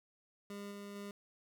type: tone with level steps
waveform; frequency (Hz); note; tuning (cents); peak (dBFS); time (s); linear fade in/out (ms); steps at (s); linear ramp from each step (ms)
25% pulse; 202.4; G#3; -44; -40 / -42 / -40; 0.5-1.11; 2; 0.71 / 0.95; 10
effects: none